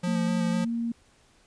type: tone with vibrato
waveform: square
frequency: 175.8 Hz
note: F3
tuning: 12 cents sharp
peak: -27 dBFS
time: 0.03-0.65 s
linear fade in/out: 10 ms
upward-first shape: square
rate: 4 Hz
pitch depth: 18 cents each way
type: tone with pitch glide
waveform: sine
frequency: 226.3 to 232.8 Hz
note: A3 to A#3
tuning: +49 to -2 cents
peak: -26 dBFS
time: 0.07-0.92 s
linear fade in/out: 5 ms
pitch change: +49 cents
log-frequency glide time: 0.56-0.71 s
effects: pink hiss -61 dBFS RMS until 1.46 s + resampled to 22050 Hz